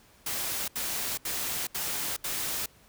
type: noise bursts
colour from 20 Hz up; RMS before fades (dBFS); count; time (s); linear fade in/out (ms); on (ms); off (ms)
white; -32; 5; 0.26-2.66; 5; 420; 75
effects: pink hiss -59 dBFS RMS until 2.88 s